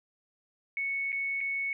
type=tone with dropouts; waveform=sine; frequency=2213 Hz; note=C#7; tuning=3 cents flat; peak=-29 dBFS; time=0.77-1.73 s; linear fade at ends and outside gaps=1 ms; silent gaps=1.12-1.127 / 1.406-1.411 s; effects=none